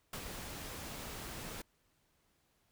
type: noise with ADSR envelope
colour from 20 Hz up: pink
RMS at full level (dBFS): -41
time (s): 0.13-1.62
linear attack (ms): 4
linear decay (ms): 61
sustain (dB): -4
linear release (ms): 6
effects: pink hiss -75 dBFS RMS until 2.71 s